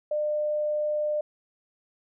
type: tone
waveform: sine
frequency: 601 Hz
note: D5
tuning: 40 cents sharp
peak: -24 dBFS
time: 0.11-1.21 s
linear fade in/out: 5 ms
effects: none